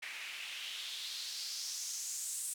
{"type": "noise with band-pass filter sweep", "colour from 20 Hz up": "white", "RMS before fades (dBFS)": -42, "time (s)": [0.02, 2.54], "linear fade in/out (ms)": 10, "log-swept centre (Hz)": [2100, 8800], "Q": 2.8, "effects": []}